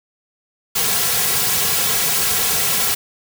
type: noise with comb filter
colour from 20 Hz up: white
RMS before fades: -18 dBFS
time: 0.75-2.95 s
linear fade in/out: 10 ms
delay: 3.3 ms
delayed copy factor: -1
effects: none